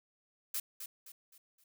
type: noise with echo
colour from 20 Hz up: blue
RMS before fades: -36 dBFS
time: 0.54-0.6 s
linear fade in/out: 5 ms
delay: 260 ms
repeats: 4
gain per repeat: -8 dB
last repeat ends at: 1.64 s
effects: none